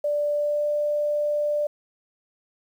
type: tone with pitch glide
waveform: sine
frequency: 587.3 to 591.4 Hz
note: D5 to D5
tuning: 0 to +12 cents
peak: -21 dBFS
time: 0.04-1.67 s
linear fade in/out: 5 ms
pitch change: +12 cents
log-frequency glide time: 0.34-0.65 s
effects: 9-bit